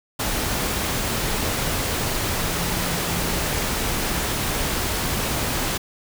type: tone in noise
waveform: sine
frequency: 174.61 Hz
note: F3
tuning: in tune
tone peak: -31 dBFS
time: 2.36-3.39 s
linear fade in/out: 10 ms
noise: pink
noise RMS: -24 dBFS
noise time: 0.19-5.78 s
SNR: -10 dB
effects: none